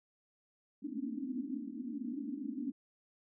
white band-pass noise, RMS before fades -40 dBFS, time 0.82-2.72 s, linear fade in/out 10 ms, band 220 to 300 Hz, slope 96 dB/octave, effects none

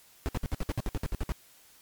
brown noise bursts, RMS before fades -29 dBFS, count 13, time 0.26-1.32 s, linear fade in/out 0 ms, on 28 ms, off 58 ms, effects white hiss -58 dBFS RMS until 1.81 s + MP3 96 kbps

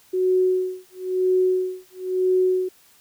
sine tone with tremolo, 370 Hz, F#4, in tune, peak -15 dBFS, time 0.13-2.69 s, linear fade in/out 10 ms, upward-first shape sine, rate 1 Hz, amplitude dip 100%, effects white hiss -55 dBFS RMS until 3 s

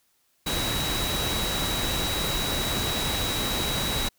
sine tone in noise, 3877 Hz, B7, 33 cents flat, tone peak -30 dBFS, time 0.46-4.09 s, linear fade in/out 10 ms, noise pink, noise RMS -28 dBFS, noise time 0.46-4.09 s, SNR -5 dB, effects white hiss -68 dBFS RMS until 4.18 s

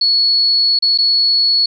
sine tone with dropouts, 4385 Hz, C#8, 20 cents flat, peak -10 dBFS, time 0.01-1.66 s, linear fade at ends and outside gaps 5 ms, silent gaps 0.79-0.823 / 0.977-0.985 s, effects none

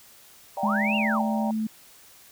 sine chord, E half-diminished seventh, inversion third, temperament equal, 587.3 / 659.3 / 784 / 932.3 Hz, D5 / E5 / G5 / Bb5, 0 / 0 / 0 / 0 cents, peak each -33 / -37 / -31 / -34 dBFS, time 0.57-1.51 s, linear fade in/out 2 ms
sine linear two-way sweep, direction up then down, 667 to 2842 to 702 Hz, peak -25 dBFS, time 0.62-1.22 s, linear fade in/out 10 ms, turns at 0.96 s
sine tone with pitch glide, 209.4 to 218.4 Hz, G#3 to A3, +15 to -13 cents, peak -24 dBFS, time 0.63-1.67 s, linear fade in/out 5 ms, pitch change +72 cents, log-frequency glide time 0.79-1.15 s
effects white hiss -52 dBFS RMS until 2.31 s

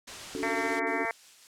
white noise, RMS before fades -40 dBFS, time 0.07-0.8 s, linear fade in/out 10 ms
sine chord, D major seventh, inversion third, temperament equal, 277.2 / 293.7 / 370 / 440 Hz, C#4 / D4 / F#4 / A4, 0 / 0 / 0 / 0 cents, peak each -38 / -37 / -37 / -37 dBFS, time 0.35-1.05 s, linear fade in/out 0 ms
harmonic tone, 227.1 Hz, A#3, 45 cents flat, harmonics 2 / 3 / 4 / 5 / 6 / 7 / 8 / 9 / 10, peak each -39 / -35 / -36 / -40 / -41 / -40 / -36 / -35 / -39 dBFS, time 0.43-1.11 s, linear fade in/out 0 ms
blue noise with tremolo, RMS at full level -47 dBFS, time 0.87-1.47 s, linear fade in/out 0 ms, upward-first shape sine, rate 5.6 Hz, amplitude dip 25%
effects low-pass 7000 Hz 12 dB/octave

